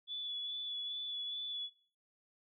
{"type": "tone with vibrato", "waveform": "sine", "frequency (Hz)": 3438, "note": "A7", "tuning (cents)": -41, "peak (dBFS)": -38, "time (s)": [0.07, 1.7], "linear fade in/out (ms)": 50, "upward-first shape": "sine", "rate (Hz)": 2.4, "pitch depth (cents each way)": 18, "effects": ["noise-tail reverb RT60 0.5 s tail -21 dB re dry"]}